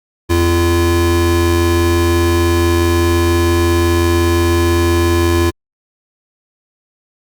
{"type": "tone pair together", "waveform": "square", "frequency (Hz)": [85.4, 342], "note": ["F2", "F4"], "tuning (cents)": [-38, -36], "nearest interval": "2 octaves", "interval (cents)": 2402, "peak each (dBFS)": -14, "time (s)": [0.29, 5.51], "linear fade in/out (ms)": 20, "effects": ["Opus 48 kbps"]}